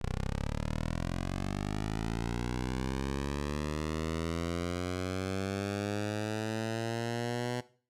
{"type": "linear sweep", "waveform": "10% pulse", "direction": "up", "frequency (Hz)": [30.24, 123.6], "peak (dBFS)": -24, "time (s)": [0.01, 7.61], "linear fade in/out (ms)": 10, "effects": ["noise-tail reverb RT60 0.4 s tail -17 dB re dry", "low-pass 9000 Hz 12 dB/octave"]}